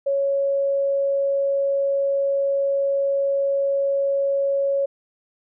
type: tone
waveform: sine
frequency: 554.4 Hz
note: C#5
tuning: in tune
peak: -18 dBFS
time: 0.06-4.86 s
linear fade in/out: 10 ms
effects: none